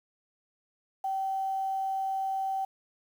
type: tone with quantisation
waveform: sine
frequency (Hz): 772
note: G5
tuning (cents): -27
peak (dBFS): -28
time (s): 1.04-2.65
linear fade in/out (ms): 5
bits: 9
effects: none